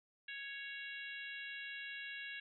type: harmonic tone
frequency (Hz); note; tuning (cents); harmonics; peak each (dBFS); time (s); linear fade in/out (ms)
554.4; C#5; 0; 3 / 4 / 5 / 6 / 7; -47 / -51 / -49 / -55 / -56; 0.28-2.4; 5
effects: none